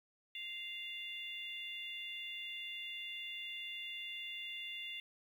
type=harmonic tone; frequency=697 Hz; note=F5; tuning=4 cents flat; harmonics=3 / 4 / 5; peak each=-48 / -45 / -47 dBFS; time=0.35-5 s; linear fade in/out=2 ms; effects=11-bit